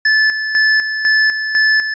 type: tone with tremolo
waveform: square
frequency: 1740 Hz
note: A6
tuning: 20 cents flat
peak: -10 dBFS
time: 0.05-1.94 s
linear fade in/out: 5 ms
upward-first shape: square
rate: 2 Hz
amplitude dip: 60%
effects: resampled to 16000 Hz